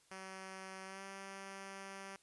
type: tone with pitch glide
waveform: 5% pulse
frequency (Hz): 190 to 194.78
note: F#3 to G3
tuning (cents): +46 to -11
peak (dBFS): -36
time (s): 0.11-2.16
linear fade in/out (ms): 2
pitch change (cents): +43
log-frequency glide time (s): 0.85-1.02
effects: white hiss -70 dBFS RMS until 2.22 s + resampled to 24000 Hz